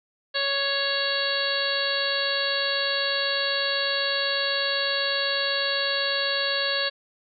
harmonic tone with a mistuned harmonic, 556 Hz, C#5, 5 cents sharp, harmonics 1 / 2 / 3 / 4 / 5 / 6 / 7 / 8, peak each -30 / -35 / -28 / -39 / -33 / -33 / -30 / -29 dBFS, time 0.34-6.9 s, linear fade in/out 20 ms, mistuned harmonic 4, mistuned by -36 cents, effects none

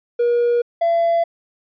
triangle tone pair in turn, 477.6 / 675.4 Hz, A#4 / E5, +42 / +42 cents, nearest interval tritone, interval 600 cents, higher second, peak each -11 dBFS, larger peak neither, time 0.19-0.62 / 0.81-1.24 s, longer neither, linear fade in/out 10 ms, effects tanh soft clip ceiling -9 dBFS + resampled to 11025 Hz

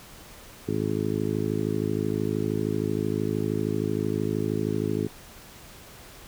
harmonic tone, 53 Hz, G#1, 36 cents sharp, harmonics 2 / 3 / 4 / 5 / 6 / 7 / 8, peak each -32 / -32 / -32 / -32 / -32 / -32 / -32 dBFS, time 0.67-5.08 s, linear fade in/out 20 ms, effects pink hiss -47 dBFS RMS until 6.27 s

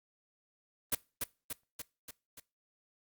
white noise with echo, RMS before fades -30 dBFS, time 0.92-0.95 s, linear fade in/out 5 ms, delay 290 ms, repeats 5, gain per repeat -4 dB, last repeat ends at 2.4 s, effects noise-tail reverb RT60 0.3 s tail -22 dB re dry + Opus 32 kbps

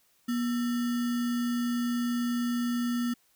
sine tone with sample-and-hold, 240.5 Hz, B3, 46 cents flat, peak -26 dBFS, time 0.28-3.14 s, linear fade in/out 10 ms, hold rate 1575 Hz, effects white hiss -67 dBFS RMS until 3.35 s

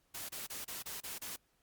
white noise bursts, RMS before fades -43 dBFS, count 7, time 0.14-1.364 s, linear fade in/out 10 ms, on 150 ms, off 29 ms, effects pink hiss -75 dBFS RMS until 1.62 s + Opus 48 kbps

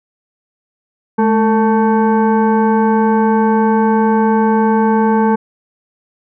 sine tone with frequency modulation, 215.5 Hz, A3, 36 cents flat, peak -9 dBFS, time 1.18-5.36 s, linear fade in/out 10 ms, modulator 666 Hz, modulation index 1.1, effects none

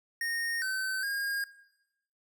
square tone with pitch steps, 1850 / 1533 / 1623 Hz, A#6 / G6 / G#6, -14 / -39 / -40 cents, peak -31 dBFS, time 0.21-1.44 s, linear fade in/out 2 ms, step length 410 ms, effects noise-tail reverb RT60 0.9 s tail -18 dB re dry

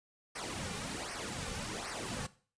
pink noise with flanger, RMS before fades -40 dBFS, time 0.35-2.27 s, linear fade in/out 10 ms, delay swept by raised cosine 0.27 to 3.17 ms, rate 1.3 Hz, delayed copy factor -0.75, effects noise-tail reverb RT60 0.4 s tail -17 dB re dry + resampled to 22050 Hz

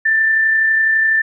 sine tone with amplitude modulation, 1775 Hz, A6, 15 cents sharp, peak -10 dBFS, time 0.05-1.22 s, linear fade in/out 10 ms, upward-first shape sine, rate 32 Hz, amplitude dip 25%, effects none

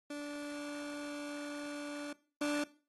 30% pulse tone pair in turn, 291.4 / 293.1 Hz, D4 / D4, -13 / -3 cents, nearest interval unison, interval 10 cents, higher second, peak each -37 / -29 dBFS, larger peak second, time 0.1-2.13 / 2.41-2.64 s, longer first, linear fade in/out 5 ms, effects noise-tail reverb RT60 0.4 s tail -20 dB re dry + AAC 32 kbps

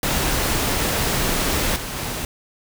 pink noise with level steps, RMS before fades -21 / -29 / -27 dBFS, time 0.03-2.25 s, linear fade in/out 2 ms, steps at 1.76 / 1.96 s, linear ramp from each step 2 ms, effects none

